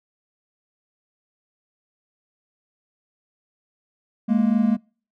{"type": "tone pair together", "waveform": "triangle", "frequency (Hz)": [208.6, 233.1], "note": ["G#3", "A#3"], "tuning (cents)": [8, 0], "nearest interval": "major second", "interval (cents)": 192, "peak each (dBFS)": -17, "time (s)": [4.28, 4.77], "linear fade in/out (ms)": 20, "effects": ["noise-tail reverb RT60 0.4 s tail -26 dB re dry"]}